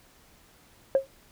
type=tone with exponential decay; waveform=sine; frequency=540 Hz; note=C#5; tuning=45 cents flat; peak=-13 dBFS; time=0.95-1.07 s; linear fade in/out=1 ms; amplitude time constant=24 ms; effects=tanh soft clip ceiling -13 dBFS + pink hiss -58 dBFS RMS until 1.31 s